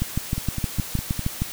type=two click trains; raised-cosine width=5 ms; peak=-14 / -10 dBFS; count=5 / 10; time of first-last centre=0.38-1.193 / 0.02-1.42 s; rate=4.92 / 6.43 Hz; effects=white hiss -35 dBFS RMS until 1.52 s